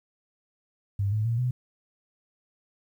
sine tone with pitch steps, 99.8 / 107.58 / 115.97 / 125.02 Hz, G2 / A2 / A#2 / B2, +32 / -39 / -9 / +22 cents, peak -23 dBFS, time 0.99-1.51 s, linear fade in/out 5 ms, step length 130 ms, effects 10-bit

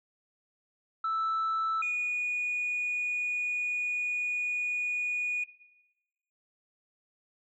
sine tone pair in turn, 1318.5 / 2458 Hz, E6 / D#7, 0 / -22 cents, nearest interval major seventh, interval 1078 cents, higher second, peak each -26 dBFS, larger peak neither, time 1.04-1.82 / 1.82-5.44 s, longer second, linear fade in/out 5 ms, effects noise-tail reverb RT60 1.0 s tail -18 dB re dry + tanh soft clip ceiling -25 dBFS

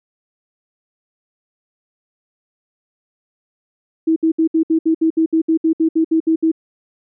sine tone bursts, 322.7 Hz, E4, 37 cents flat, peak -11 dBFS, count 16, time 4.07-6.517 s, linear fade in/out 10 ms, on 92 ms, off 65 ms, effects none

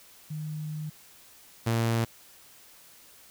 sine / sawtooth tone pair in turn, 153.6 / 115.07 Hz, D#3 / A#2, -22 / -22 cents, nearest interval perfect fourth, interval 500 cents, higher first, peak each -32 / -20 dBFS, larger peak second, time 0.3-0.9 / 1.66-2.05 s, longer first, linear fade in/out 10 ms, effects white hiss -54 dBFS RMS until 3.3 s

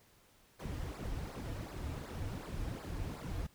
brown noise with flanger, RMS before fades -41 dBFS, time 0.59-3.47 s, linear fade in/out 10 ms, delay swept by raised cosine 0.31 to 5.31 ms, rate 2.7 Hz, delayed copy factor -0.85, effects pink hiss -66 dBFS RMS until 3.54 s

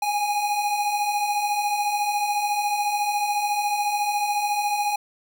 square beating tone pair, 814 / 828 Hz, G#5 / G#5, -35 / -5 cents, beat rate 14 Hz, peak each -31 / -23 dBFS, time 0.02-4.96 s, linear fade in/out 5 ms, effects none

